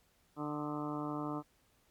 harmonic tone with a mistuned harmonic, 149 Hz, D3, 25 cents sharp, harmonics 1 / 2 / 3 / 4 / 5 / 6 / 7 / 8 / 9, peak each -44 / -38 / -47 / -47 / -47 / -49 / -46 / -47 / -49 dBFS, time 0.36-1.43 s, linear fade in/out 50 ms, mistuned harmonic 9, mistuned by -67 cents, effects pink hiss -71 dBFS RMS until 1.9 s + MP3 96 kbps

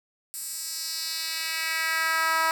10% pulse tone with high-pass filter sweep, 323.3 Hz, E4, 34 cents flat, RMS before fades -28 dBFS, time 0.34-2.51 s, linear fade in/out 0 ms, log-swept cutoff 8900 to 1000 Hz, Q 1.6, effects 8-bit

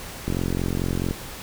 click train, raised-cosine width 3 ms, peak -12 dBFS, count 38, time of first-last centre 0.28-1.11 s, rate 44.6 Hz, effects pink hiss -37 dBFS RMS until 1.42 s

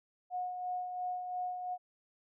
sine tone with tremolo, 726 Hz, F#5, 33 cents flat, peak -33 dBFS, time 0.3-1.78 s, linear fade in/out 50 ms, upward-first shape sine, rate 2.9 Hz, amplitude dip 45%, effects none

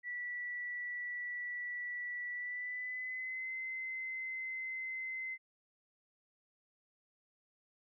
sine tone with pitch glide, 1955 to 2058 Hz, B6 to C7, -18 to -29 cents, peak -38 dBFS, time 0.03-5.38 s, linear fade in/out 50 ms, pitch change +89 cents, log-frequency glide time 2.31-3.53 s, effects none

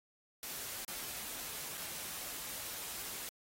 white noise with dropouts, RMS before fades -43 dBFS, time 0.43-3.29 s, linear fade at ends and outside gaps 0 ms, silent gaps 0.848-0.88 / 1.773-1.777 s, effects AAC 48 kbps

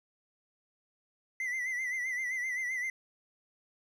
triangle tone with vibrato, 2020 Hz, B6, 39 cents sharp, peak -30 dBFS, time 1.4-2.9 s, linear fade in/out 2 ms, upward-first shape sine, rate 7.7 Hz, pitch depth 69 cents each way, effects none

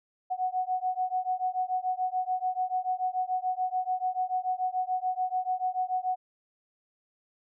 sine beating tone pair, 736 / 742.9 Hz, F#5 / F#5, -9 / +7 cents, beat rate 6.9 Hz, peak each -30 dBFS, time 0.3-6.16 s, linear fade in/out 20 ms, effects none

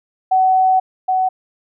sine tone pair in turn, 752 / 749.1 Hz, F#5 / F#5, +28 / +21 cents, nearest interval unison, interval 7 cents, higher first, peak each -10 / -13 dBFS, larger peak first, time 0.31-0.8 / 1.08-1.29 s, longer first, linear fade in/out 10 ms, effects none

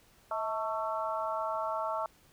harmonic tone with a mistuned harmonic, 222.6 Hz, A3, 20 cents sharp, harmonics 3 / 4 / 5 / 6, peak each -35 / -36 / -37 / -38 dBFS, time 0.31-2.06 s, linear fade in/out 2 ms, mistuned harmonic 3, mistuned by -62 cents, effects pink hiss -63 dBFS RMS until 2.32 s

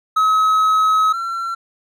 triangle tone pair in turn, 1280 / 1356.1 Hz, D#6 / E6, +49 / +49 cents, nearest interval minor second, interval 100 cents, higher second, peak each -10 / -19 dBFS, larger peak first, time 0.16-1.13 / 1.13-1.55 s, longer first, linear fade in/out 10 ms, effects none

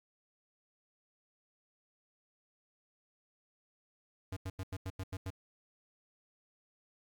square tone bursts, 94.3 Hz, F#2, 33 cents sharp, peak -38 dBFS, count 8, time 4.32-5.304 s, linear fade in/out 5 ms, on 46 ms, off 88 ms, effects 11-bit

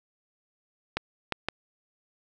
clicks, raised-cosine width 0.3 ms, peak -11 dBFS, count 3, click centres 0.97 / 1.323 / 1.486 s, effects none

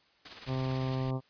white noise with tremolo, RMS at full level -42 dBFS, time 0.25-0.96 s, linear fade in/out 5 ms, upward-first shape sine, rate 18 Hz, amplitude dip 55%
pink band-stop noise, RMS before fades -46 dBFS, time 0.46-1.11 s, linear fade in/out 5 ms, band 160 to 1600 Hz, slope 48 dB/octave
harmonic tone, 130.81 Hz, C3, in tune, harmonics 1 / 2 / 3 / 4 / 5 / 6 / 7 / 8 / 9, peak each -31 / -37 / -41 / -43 / -45 / -47 / -48 / -49 / -50 dBFS, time 0.46-1.21 s, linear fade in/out 50 ms
effects white hiss -66 dBFS RMS until 1.29 s + resampled to 11025 Hz

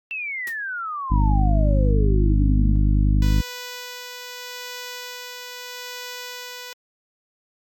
sine exponential sweep, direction down, 2700 to 207.7 Hz, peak -26 dBFS, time 0.11-2.76 s, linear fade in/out 0 ms
white noise with exponential decay, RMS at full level -33 dBFS, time 0.47-0.58 s, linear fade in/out 2 ms, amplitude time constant 22 ms
harmonic tone, 50.8 Hz, G#1, 38 cents flat, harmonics 1 / 2 / 3 / 4 / 5 / 6, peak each -16 / -22 / -26 / -28 / -30 / -32 dBFS, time 1.1-3.42 s, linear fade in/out 20 ms
5% pulse tone with tremolo, 493.9 Hz, B4, in tune, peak -20 dBFS, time 3.22-6.73 s, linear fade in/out 2 ms, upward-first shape sine, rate 0.79 Hz, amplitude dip 25%
effects Opus 48 kbps

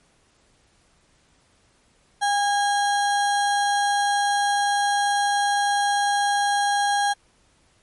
sine tone with sample-and-hold, 810 Hz, G#5, 43 cents flat, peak -18 dBFS, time 2.21-7.14 s, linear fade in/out 20 ms, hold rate 2450 Hz, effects pink hiss -61 dBFS RMS until 7.82 s + MP3 48 kbps

